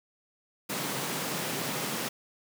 pink high-pass noise, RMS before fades -33 dBFS, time 0.69-2.09 s, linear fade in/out 10 ms, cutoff 130 Hz, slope 48 dB/octave, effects none

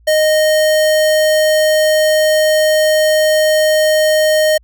square tone, 619 Hz, D#5, 9 cents flat, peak -10 dBFS, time 0.07-4.58 s, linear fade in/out 10 ms, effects added 57 Hz sine -45 dBFS peak until 4.63 s

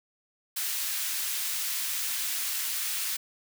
white high-pass noise, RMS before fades -31 dBFS, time 0.56-3.17 s, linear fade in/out 10 ms, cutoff 1600 Hz, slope 12 dB/octave, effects none

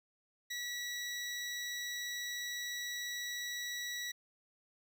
20% pulse tone, 1941 Hz, B6, 31 cents flat, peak -33 dBFS, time 0.5-4.12 s, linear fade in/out 10 ms, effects none

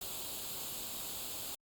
white noise with comb filter, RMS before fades -42 dBFS, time 0.01-1.55 s, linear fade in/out 5 ms, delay 0.26 ms, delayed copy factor +0.65, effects Opus 48 kbps

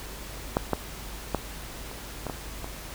clicks, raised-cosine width 1 ms, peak -8 / -9 / -10 / -26 / -17 / -17 / -21 dBFS, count 7, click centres 0.569 / 0.733 / 1.347 / 1.914 / 2.267 / 2.298 / 2.644 s, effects added 50 Hz sine -41 dBFS peak until 2.94 s + pink hiss -41 dBFS RMS until 2.94 s

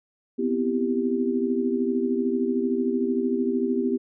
sine chord, C major seventh, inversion third, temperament equal with one note detuned, 246.9 / 260.1 / 329.6 / 392 Hz, B3 / C4 / E4 / G4, 0 / -10 / 0 / 0 cents, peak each -25 / -29 / -30 / -26 dBFS, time 0.38-3.98 s, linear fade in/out 20 ms, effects none

